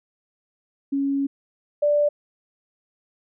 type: tone pair in turn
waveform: sine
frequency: 277.2 / 587.4 Hz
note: C#4 / D5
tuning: 0 / 0 cents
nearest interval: octave + minor second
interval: 1300 cents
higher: second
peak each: -20 / -16 dBFS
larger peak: second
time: 0.92-1.27 / 1.82-2.09 s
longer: first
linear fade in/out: 10 ms
effects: none